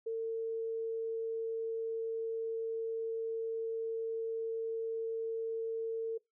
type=tone; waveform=sine; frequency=451.8 Hz; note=A4; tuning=46 cents sharp; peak=-33 dBFS; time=0.06-6.18 s; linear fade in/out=10 ms; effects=noise-tail reverb RT60 0.2 s tail -23 dB re dry